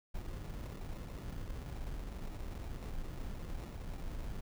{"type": "noise with sample-and-hold", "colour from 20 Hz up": "brown", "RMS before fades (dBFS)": -42, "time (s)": [0.14, 4.41], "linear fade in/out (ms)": 10, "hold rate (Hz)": 1575, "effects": []}